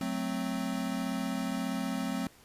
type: chord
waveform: square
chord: F# diminished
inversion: none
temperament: equal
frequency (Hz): 185 / 220 / 261.6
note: F#3 / A3 / C4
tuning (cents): 0 / 0 / 0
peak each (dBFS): -37 / -37 / -35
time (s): 0.01-2.27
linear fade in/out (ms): 2
effects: pink hiss -58 dBFS RMS until 2.44 s + resampled to 32000 Hz